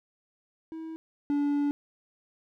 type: tone pair in turn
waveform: triangle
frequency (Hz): 322.3 / 288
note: E4 / D4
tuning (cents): -39 / -34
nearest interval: major second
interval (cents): 195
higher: first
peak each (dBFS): -34 / -22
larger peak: second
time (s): 0.72-0.96 / 1.3-1.71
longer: second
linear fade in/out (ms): 0
effects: none